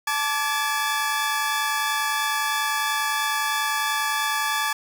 sawtooth tone cluster, 873 / 1165 / 1696 Hz, A5 / D6 / G#6, -14 / -14 / +36 cents, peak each -23 dBFS, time 0.07-4.73 s, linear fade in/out 5 ms, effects none

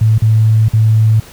sine tone with dropouts, 110 Hz, A2, in tune, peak -6 dBFS, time 0.01-1.2 s, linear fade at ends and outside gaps 5 ms, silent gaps 0.182-0.22 / 0.685-0.734 s, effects pink hiss -37 dBFS RMS until 1.32 s

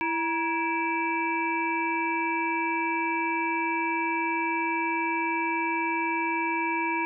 harmonic tone with a mistuned harmonic, 331.9 Hz, E4, 12 cents sharp, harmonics 1 / 3 / 5 / 7 / 8, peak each -31 / -28 / -37 / -30 / -39 dBFS, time 0.01-7.05 s, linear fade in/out 0 ms, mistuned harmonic 3, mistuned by -78 cents, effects none

